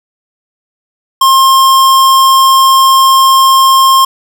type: tone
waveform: square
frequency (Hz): 1065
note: C6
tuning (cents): +30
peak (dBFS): -4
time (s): 1.21-4.05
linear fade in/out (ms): 5
effects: none